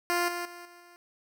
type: tone with level steps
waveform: 10% pulse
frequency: 349.2 Hz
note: F4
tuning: in tune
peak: -17 / -24 / -35 / -42 / -44 dBFS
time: 0.1-0.96 s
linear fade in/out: 0 ms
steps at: 0.28 / 0.45 / 0.65 / 0.8 s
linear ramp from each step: 5 ms
effects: none